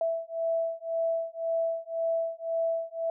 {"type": "beating tone pair", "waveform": "sine", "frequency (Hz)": [659.3, 661.2], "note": ["E5", "E5"], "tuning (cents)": [0, 5], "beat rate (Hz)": 1.9, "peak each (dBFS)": -30, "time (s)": [0.01, 3.1], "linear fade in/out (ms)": 2, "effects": []}